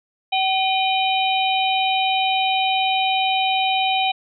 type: harmonic tone with a mistuned harmonic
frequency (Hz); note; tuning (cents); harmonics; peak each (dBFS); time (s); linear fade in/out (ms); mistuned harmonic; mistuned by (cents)
763; G5; -47; 1 / 3 / 4 / 5; -19 / -24 / -25 / -26; 0.32-4.12; 10; 3; +100
effects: none